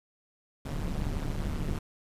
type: noise with amplitude modulation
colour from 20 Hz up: brown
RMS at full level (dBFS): -28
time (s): 0.65-1.79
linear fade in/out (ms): 5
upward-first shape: sine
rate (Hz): 149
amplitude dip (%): 85
effects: resampled to 32000 Hz